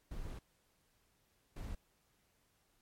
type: noise bursts at uneven times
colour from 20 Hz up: brown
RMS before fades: -43 dBFS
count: 2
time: 0.11-0.39 / 1.56-1.75 s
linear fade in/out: 5 ms
effects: pink hiss -75 dBFS RMS until 2.81 s + MP3 64 kbps